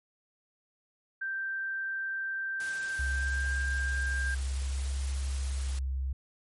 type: tone with pitch glide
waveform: sine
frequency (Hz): 1568 to 1594.5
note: G6 to G6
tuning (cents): 0 to +29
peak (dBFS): -31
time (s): 1.21-4.35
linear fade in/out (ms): 10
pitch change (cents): +29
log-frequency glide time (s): 3.11-3.5
type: noise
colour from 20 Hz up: white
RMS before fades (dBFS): -44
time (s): 2.6-5.79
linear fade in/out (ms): 2
type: tone with vibrato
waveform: sine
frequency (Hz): 66.8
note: C2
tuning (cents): +36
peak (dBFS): -29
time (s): 2.99-6.13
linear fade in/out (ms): 5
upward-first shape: triangle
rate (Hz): 0.6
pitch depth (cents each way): 19
effects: MP3 48 kbps